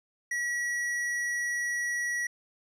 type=tone with hard clipping; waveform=sine; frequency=1927 Hz; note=B6; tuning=43 cents flat; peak=-30 dBFS; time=0.31-2.27 s; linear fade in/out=5 ms; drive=12 dB; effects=low-pass 11000 Hz 12 dB/octave